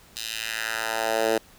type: tone with high-pass filter sweep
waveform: 10% pulse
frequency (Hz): 111.9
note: A2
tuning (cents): +30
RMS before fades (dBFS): -27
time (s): 0.16-1.38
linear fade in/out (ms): 5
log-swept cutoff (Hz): 4000 to 400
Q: 1.6
effects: pink hiss -53 dBFS RMS until 1.58 s